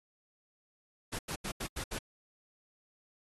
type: noise bursts at uneven times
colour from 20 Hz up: pink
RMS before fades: -38 dBFS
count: 6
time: 1.12-1.19 / 1.28-1.36 / 1.44-1.52 / 1.6-1.67 / 1.76-1.84 / 1.91-1.99 s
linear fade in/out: 10 ms
effects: AAC 32 kbps